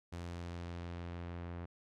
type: tone with low-pass filter sweep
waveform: sawtooth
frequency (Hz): 86.4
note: F2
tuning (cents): -18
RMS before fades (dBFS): -44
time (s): 0.12-1.66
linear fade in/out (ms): 10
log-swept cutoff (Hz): 8600 to 1900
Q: 0.76
effects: none